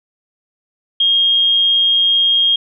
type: tone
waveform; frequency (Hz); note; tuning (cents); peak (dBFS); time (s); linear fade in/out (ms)
sine; 3241; G#7; -43; -10; 1-2.56; 5
effects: none